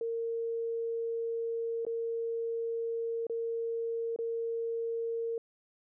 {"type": "tone with dropouts", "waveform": "sine", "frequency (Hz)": 460, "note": "A#4", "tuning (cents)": -23, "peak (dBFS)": -31, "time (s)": [0.01, 5.38], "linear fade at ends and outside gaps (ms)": 2, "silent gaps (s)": [[1.851, 1.866], [3.268, 3.297], [4.162, 4.188]], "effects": []}